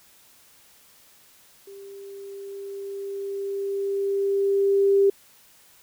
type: tone with level ramp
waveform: sine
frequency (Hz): 395.9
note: G4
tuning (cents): +17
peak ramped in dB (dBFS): -40 to -14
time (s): 1.67-5.1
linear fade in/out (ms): 5
effects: white hiss -55 dBFS RMS until 5.82 s